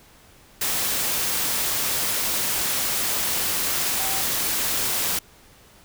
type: tone in noise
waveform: sine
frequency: 771 Hz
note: G5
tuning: 29 cents flat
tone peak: -33 dBFS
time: 3.99-4.21 s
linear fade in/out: 5 ms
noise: white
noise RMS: -24 dBFS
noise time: 0.61-5.19 s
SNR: -12 dB
effects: pink hiss -52 dBFS RMS until 5.84 s

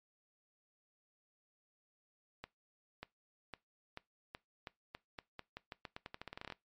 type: accelerating click train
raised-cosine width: 0.3 ms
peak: -28 dBFS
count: 24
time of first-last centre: 2.44-6.523 s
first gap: 590 ms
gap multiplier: 0.86
effects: noise-tail reverb RT60 0.2 s tail -21 dB re dry + MP3 64 kbps

